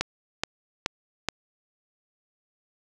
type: click train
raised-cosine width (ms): 0.2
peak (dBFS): -7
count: 4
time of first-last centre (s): 0.01-1.287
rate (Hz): 2.35
effects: none